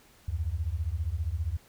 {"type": "beating tone pair", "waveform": "sine", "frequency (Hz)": [73.42, 88.42], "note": ["D2", "F2"], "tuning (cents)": [0, 22], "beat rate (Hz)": 15, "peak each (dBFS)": -31, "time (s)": [0.28, 1.57], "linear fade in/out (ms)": 5, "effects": ["pink hiss -59 dBFS RMS until 1.68 s"]}